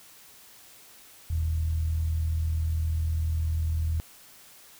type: tone with low-pass filter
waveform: 10% pulse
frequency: 40.07 Hz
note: E1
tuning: 48 cents flat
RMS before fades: -27 dBFS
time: 1.3-4 s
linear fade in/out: 0 ms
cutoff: 85 Hz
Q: 7.7
effects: white hiss -52 dBFS RMS until 4.79 s